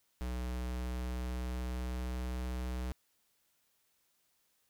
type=tone with pitch glide; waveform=square; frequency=61.74 to 62.46 Hz; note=B1 to B1; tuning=0 to +20 cents; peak=-36 dBFS; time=0.21-2.92 s; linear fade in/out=0 ms; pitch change=+20 cents; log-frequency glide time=0.34-2.62 s; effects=white hiss -75 dBFS RMS until 4.69 s